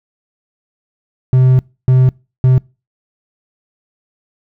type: tone bursts at uneven times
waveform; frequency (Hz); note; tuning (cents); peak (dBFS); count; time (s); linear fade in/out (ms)
triangle; 128.7; C3; -28; -4; 3; 1.33-1.59 / 1.88-2.09 / 2.44-2.58; 0
effects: noise-tail reverb RT60 0.3 s tail -25 dB re dry